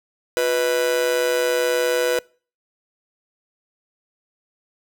45% pulse tone with amplitude modulation, 493.9 Hz, B4, in tune, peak -14 dBFS, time 0.37-2.19 s, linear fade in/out 0 ms, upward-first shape sine, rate 139 Hz, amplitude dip 80%, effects noise-tail reverb RT60 0.4 s tail -25 dB re dry

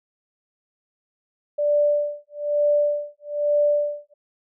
sine tone with tremolo, 587.3 Hz, D5, in tune, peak -15 dBFS, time 1.58-4.14 s, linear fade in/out 10 ms, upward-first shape sine, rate 1.1 Hz, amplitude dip 100%, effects none

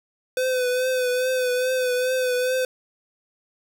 square tone with vibrato, 506 Hz, B4, 42 cents sharp, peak -21 dBFS, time 0.37-2.65 s, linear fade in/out 2 ms, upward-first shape triangle, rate 2.4 Hz, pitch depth 42 cents each way, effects 9-bit

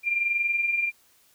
sine tone pair together, 2368 / 2389 Hz, D7 / D7, +14 / +29 cents, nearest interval unison, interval 15 cents, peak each -31 / -23 dBFS, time 0.03-0.92 s, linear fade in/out 50 ms, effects white hiss -61 dBFS RMS until 1.34 s

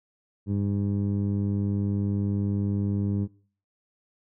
15% pulse tone with low-pass filter, 100 Hz, G2, 35 cents sharp, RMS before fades -26 dBFS, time 0.46-3.28 s, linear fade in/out 50 ms, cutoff 240 Hz, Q 0.77, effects noise-tail reverb RT60 0.5 s tail -24 dB re dry

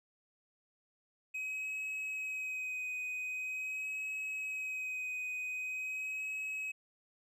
triangle tone with vibrato, 2530 Hz, D#7, 28 cents sharp, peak -35 dBFS, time 1.34-6.72 s, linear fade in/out 10 ms, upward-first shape sine, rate 0.44 Hz, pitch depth 20 cents each way, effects none

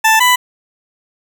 20% pulse tone pair in turn, 882 / 994.3 Hz, A5 / B5, +4 / +11 cents, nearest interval major second, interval 207 cents, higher second, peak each -3 dBFS, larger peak neither, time 0.04-0.2 / 0.2-0.36 s, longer neither, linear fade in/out 10 ms, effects none

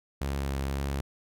sawtooth tone with vibrato, 68.7 Hz, C#2, 15 cents flat, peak -25 dBFS, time 0.21-1.01 s, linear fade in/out 5 ms, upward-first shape triangle, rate 1.9 Hz, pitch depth 20 cents each way, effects none

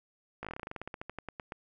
slowing click train, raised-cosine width 0.5 ms, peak -24 dBFS, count 21, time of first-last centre 0.43-1.521 s, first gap 17 ms, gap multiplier 1.11, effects none

